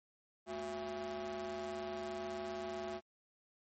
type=ring-modulated tone; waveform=35% pulse; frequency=150.7 Hz; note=D3; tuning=45 cents sharp; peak=-35 dBFS; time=0.46-3.01 s; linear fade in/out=50 ms; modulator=517 Hz; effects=high-pass 100 Hz 12 dB/octave + MP3 32 kbps